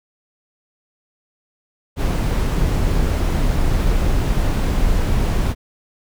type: noise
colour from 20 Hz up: brown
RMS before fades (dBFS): -17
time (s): 1.96-5.55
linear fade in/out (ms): 50
effects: none